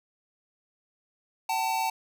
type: tone pair together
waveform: square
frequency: 763 / 890.7 Hz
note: G5 / A5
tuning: -47 / +21 cents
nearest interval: minor third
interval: 268 cents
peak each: -31 / -28 dBFS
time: 1.49-1.9 s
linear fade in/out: 5 ms
effects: none